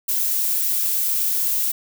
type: noise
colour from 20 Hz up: violet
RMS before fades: -21 dBFS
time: 0.08-1.72 s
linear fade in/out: 10 ms
effects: none